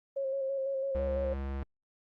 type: tone with vibrato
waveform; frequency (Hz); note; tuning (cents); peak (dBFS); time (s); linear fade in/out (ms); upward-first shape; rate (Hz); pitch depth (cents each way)
sine; 541; C#5; -42; -30; 0.16-1.34; 10; square; 6; 24
type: tone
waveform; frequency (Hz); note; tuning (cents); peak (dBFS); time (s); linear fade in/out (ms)
square; 68.2; C#2; -28; -34; 0.95-1.63; 0
effects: low-pass 2000 Hz 12 dB/octave + Opus 24 kbps